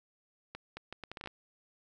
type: accelerating click train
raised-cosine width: 0.3 ms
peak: -26 dBFS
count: 10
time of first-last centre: 0.55-1.274 s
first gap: 220 ms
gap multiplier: 0.71
effects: none